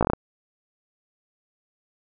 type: slowing click train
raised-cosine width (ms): 1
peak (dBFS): -6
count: 6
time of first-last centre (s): 0.01-0.134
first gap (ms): 17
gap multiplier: 1.19
effects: none